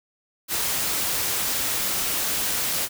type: noise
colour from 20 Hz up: white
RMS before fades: -25 dBFS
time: 0.48-2.89 s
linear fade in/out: 50 ms
effects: none